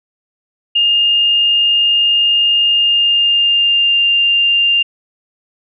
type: tone with pitch glide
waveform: sine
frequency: 2825 to 2796 Hz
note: F7 to F7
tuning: +19 to +1 cents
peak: -9 dBFS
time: 0.75-4.83 s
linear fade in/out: 10 ms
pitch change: -18 cents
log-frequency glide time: 2.65-4.04 s
effects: none